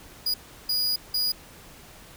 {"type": "tone bursts at uneven times", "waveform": "45% pulse", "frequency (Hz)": 4900, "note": "D#8", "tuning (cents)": -27, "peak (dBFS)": -22, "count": 3, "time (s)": [[0.26, 0.34], [0.69, 0.96], [1.14, 1.32]], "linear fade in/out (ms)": 5, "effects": ["pink hiss -48 dBFS RMS until 2.16 s"]}